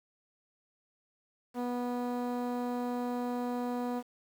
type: tone with low-pass filter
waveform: sawtooth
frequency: 244.8 Hz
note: B3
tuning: 15 cents flat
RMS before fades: -34 dBFS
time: 1.54-4.03 s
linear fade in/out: 50 ms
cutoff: 920 Hz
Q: 1.4
effects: 9-bit